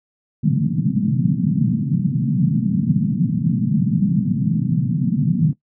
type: band-pass noise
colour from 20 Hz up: pink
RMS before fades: -18 dBFS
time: 0.43-5.53 s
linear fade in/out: 5 ms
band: 130 to 230 Hz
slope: 48 dB/octave
effects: noise-tail reverb RT60 0.1 s tail -17 dB re dry